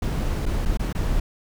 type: noise with dropouts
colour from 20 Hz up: brown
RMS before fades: -23 dBFS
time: 0.02-1.2 s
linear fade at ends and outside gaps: 5 ms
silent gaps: 0.457-0.462 / 0.653-0.657 / 0.773-0.794 / 0.928-0.949 s
effects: none